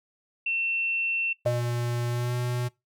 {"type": "tone", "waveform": "sine", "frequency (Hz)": 2700, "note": "E7", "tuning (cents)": 41, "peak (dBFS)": -25, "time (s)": [0.46, 1.33], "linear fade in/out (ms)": 5}
{"type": "tone with pitch glide", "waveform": "square", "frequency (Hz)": [120, 122.73], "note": ["B2", "B2"], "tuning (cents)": [-49, -10], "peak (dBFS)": -27, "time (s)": [1.45, 2.69], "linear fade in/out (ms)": 20, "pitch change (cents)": 39, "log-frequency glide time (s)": [2.09, 2.35]}
{"type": "tone with exponential decay", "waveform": "sine", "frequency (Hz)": 609, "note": "D#5", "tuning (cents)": -37, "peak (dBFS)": -20, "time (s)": [1.46, 1.81], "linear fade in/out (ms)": 0, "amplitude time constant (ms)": 74}
{"effects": ["noise-tail reverb RT60 0.2 s tail -22 dB re dry"]}